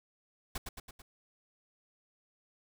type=noise with echo; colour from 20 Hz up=pink; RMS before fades=-37 dBFS; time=0.55-0.58 s; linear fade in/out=5 ms; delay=110 ms; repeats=4; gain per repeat=-4 dB; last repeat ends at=1.02 s; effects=none